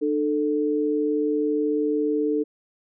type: tone pair together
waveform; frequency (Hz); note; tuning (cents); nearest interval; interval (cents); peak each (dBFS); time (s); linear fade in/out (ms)
sine; 301 / 440.9; D4 / A4; +43 / +4; perfect fifth; 661; -23; 0.01-2.44; 20
effects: none